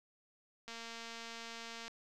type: click train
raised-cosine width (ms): 0.2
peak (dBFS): -30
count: 277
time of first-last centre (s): 0.68-1.88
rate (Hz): 230
effects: none